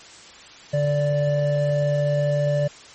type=tone pair together; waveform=triangle; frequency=145.07 / 585 Hz; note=D3 / D5; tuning=-21 / -7 cents; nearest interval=2 octaves; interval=2414 cents; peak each=-19 dBFS; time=0.73-2.68 s; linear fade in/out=10 ms; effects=white hiss -44 dBFS RMS until 2.94 s + MP3 32 kbps